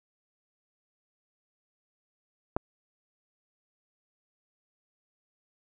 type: clicks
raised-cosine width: 1 ms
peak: -13 / -26 dBFS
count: 2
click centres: 2.565 / 2.568 s
effects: none